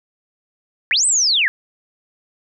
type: linear two-way sweep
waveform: sine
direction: up then down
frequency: 1592 to 8372 to 1592 Hz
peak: -13 dBFS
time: 0.91-1.48 s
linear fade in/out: 0 ms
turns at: 1.06 s
effects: none